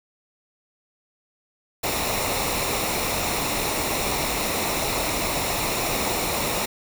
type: noise with comb filter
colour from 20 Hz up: pink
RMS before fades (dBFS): -25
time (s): 1.83-6.66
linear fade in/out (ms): 10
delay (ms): 0.63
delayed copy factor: -0.55
effects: none